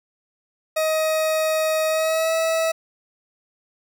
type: tone with pitch glide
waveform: 40% pulse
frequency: 630 to 649.2 Hz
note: D#5 to E5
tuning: +21 to -27 cents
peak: -18 dBFS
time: 0.76-2.72 s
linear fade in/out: 10 ms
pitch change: +52 cents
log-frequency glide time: 1.88-2.33 s
effects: none